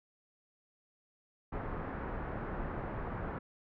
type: low-pass noise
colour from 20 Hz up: pink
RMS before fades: -39 dBFS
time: 1.52-3.39 s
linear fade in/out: 10 ms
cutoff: 1600 Hz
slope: 24 dB/octave
effects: none